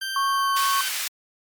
20% pulse tone with pitch glide, 1568 to 1541.1 Hz, G6 to G6, 0 to -30 cents, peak -22 dBFS, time 0.01-0.89 s, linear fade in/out 10 ms, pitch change -30 cents, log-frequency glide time 0.27-0.56 s
sine tone, 1103 Hz, C#6, 9 cents flat, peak -20 dBFS, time 0.16-0.81 s, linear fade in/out 2 ms
pink high-pass noise, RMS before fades -28 dBFS, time 0.56-1.08 s, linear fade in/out 5 ms, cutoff 2000 Hz, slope 12 dB/octave
effects MP3 96 kbps

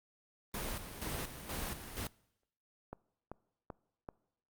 pink noise with tremolo, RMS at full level -39 dBFS, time 0.54-2.07 s, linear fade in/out 2 ms, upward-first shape square, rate 2.1 Hz, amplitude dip 60%
click train, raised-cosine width 1 ms, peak -29 dBFS, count 4, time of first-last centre 2.93-4.088 s, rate 2.59 Hz
effects noise-tail reverb RT60 0.8 s tail -23 dB re dry + Opus 32 kbps

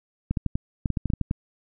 clicks, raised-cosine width 5 ms, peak -12 dBFS, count 12, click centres 0.31 / 0.372 / 0.463 / 0.555 / 0.858 / 0.903 / 0.972 / 1.057 / 1.102 / 1.136 / 1.213 / 1.311 s, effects none

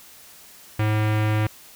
square tone with low-pass filter, 107.3 Hz, A2, 43 cents flat, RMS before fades -21 dBFS, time 0.79-1.47 s, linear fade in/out 5 ms, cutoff 2400 Hz, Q 1.7, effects white hiss -47 dBFS RMS until 1.75 s

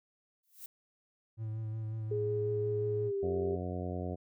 violet noise with exponential growth, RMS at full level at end -42 dBFS, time 0.43-0.66 s, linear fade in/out 5 ms, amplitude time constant 49 ms
triangle tone with vibrato, 110 Hz, A2, in tune, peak -33 dBFS, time 1.37-3.12 s, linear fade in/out 50 ms, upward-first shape sine, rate 5.5 Hz, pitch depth 24 cents each way
sine tone with pitch glide, 416.5 to 395.6 Hz, G#4 to G4, +5 to +16 cents, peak -31 dBFS, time 2.11-3.56 s, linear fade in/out 5 ms, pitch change -89 cents, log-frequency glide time 3.03-3.15 s
harmonic tone, 89.9 Hz, F#2, 49 cents flat, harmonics 1 / 2 / 3 / 4 / 5 / 6 / 7 / 8, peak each -38 / -41 / -43 / -44 / -45 / -46 / -46 / -47 dBFS, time 3.22-4.16 s, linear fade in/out 20 ms
effects none

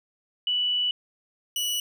sine / sawtooth tone pair in turn, 2960 / 2943 Hz, F#7 / F#7, 0 / -10 cents, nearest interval unison, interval 10 cents, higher first, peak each -22 dBFS, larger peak neither, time 0.47-0.91 / 1.56-1.8 s, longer first, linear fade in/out 2 ms, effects none

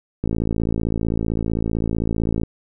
click train, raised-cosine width 3 ms, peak -9 dBFS, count 123, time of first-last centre 0.24-2.434 s, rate 55.6 Hz, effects none

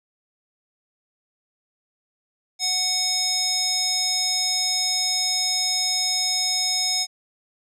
square tone with band-pass filter, 740 Hz, F#5, in tune, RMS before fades -23 dBFS, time 2.59-7.07 s, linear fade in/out 50 ms, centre 5700 Hz, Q 4.5, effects none

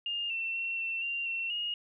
sine tone with pitch steps, 2822 / 2693 / 2717 / 2695 / 2772 / 2713 / 2864 Hz, F7 / E7 / F7 / E7 / F7 / E7 / F7, +17 / +36 / -48 / +38 / -14 / +49 / +43 cents, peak -31 dBFS, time 0.06-1.74 s, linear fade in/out 2 ms, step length 240 ms, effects none

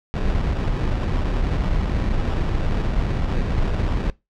brown noise with sample-and-hold, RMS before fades -21 dBFS, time 0.14-4.1 s, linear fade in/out 0 ms, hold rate 2100 Hz, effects noise-tail reverb RT60 0.2 s tail -20 dB re dry + low-pass 4000 Hz 12 dB/octave

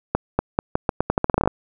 accelerating click train, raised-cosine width 1 ms, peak -3 dBFS, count 16, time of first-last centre 0.15-1.475 s, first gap 240 ms, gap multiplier 0.83, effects none

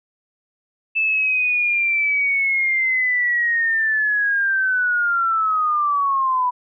sine linear sweep, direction down, 2637 to 982 Hz, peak -16 dBFS, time 0.95-6.51 s, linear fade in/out 20 ms, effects none

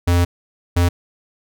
square tone bursts at uneven times, 87.31 Hz, F2, in tune, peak -13 dBFS, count 2, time 0.07-0.25 / 0.76-0.89 s, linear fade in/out 10 ms, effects none

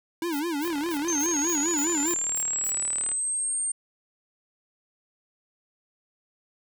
square tone with vibrato, 313.7 Hz, D#4, 14 cents sharp, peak -27 dBFS, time 0.22-2.14 s, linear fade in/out 2 ms, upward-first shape sine, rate 4.9 Hz, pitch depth 190 cents each way
violet noise bursts, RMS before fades -38 dBFS, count 9, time 0.32-2.72 s, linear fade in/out 10 ms, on 80 ms, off 210 ms
click train, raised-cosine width 0.3 ms, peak -23 dBFS, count 94, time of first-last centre 0.65-3.117 s, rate 37.7 Hz
sine linear sweep, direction up, 6272 to 8740 Hz, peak -25 dBFS, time 1.08-3.72 s, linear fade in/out 5 ms
effects none

